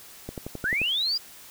click train, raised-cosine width 2 ms, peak -20 dBFS, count 7, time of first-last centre 0.29-0.816 s, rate 11.4 Hz
sine linear sweep, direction up, 1400 to 4935 Hz, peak -23 dBFS, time 0.64-1.18 s, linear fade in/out 10 ms
effects white hiss -47 dBFS RMS until 1.5 s

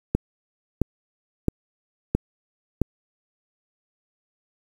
click train, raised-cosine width 3 ms, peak -6 dBFS, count 5, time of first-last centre 0.15-2.817 s, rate 1.5 Hz, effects 7-bit

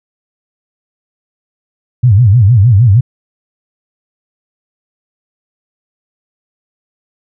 sine tone with vibrato, 110 Hz, A2, in tune, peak -3 dBFS, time 2.03-3.01 s, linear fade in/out 10 ms, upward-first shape sine, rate 6.5 Hz, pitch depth 260 cents each way, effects none

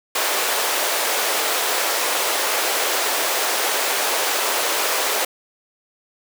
pink high-pass noise, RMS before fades -21 dBFS, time 0.15-5.25 s, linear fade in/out 5 ms, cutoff 440 Hz, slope 24 dB/octave, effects none

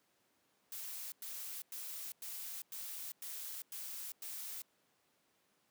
blue noise bursts, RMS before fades -45 dBFS, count 8, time 0.72-4.62 s, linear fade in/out 2 ms, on 400 ms, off 100 ms, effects pink hiss -75 dBFS RMS until 5.7 s + high-pass 200 Hz 12 dB/octave

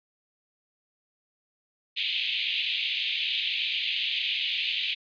white band-pass noise, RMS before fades -29 dBFS, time 1.96-4.95 s, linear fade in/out 20 ms, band 2400 to 3700 Hz, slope 48 dB/octave, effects resampled to 11025 Hz

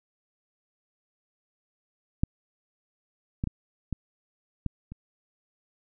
clicks, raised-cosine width 5 ms, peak -10 / -15 / -17 / -17 / -16 / -27 dBFS, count 6, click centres 2.235 / 3.439 / 3.473 / 3.927 / 4.663 / 4.92 s, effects none

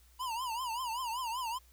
square tone with vibrato, 964 Hz, B5, 42 cents flat, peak -35 dBFS, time 0.19-1.59 s, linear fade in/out 20 ms, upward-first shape triangle, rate 5.2 Hz, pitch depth 170 cents each way, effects added 60 Hz sine -60 dBFS peak until 1.72 s + white hiss -66 dBFS RMS until 1.72 s

